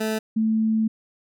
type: tone pair in turn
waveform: 20% pulse / sine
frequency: 218.4 / 220.3 Hz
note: A3 / A3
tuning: -13 / +2 cents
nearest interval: unison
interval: 15 cents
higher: second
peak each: -18 dBFS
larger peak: neither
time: 0-0.19 / 0.36-0.88 s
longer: second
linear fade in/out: 10 ms
effects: none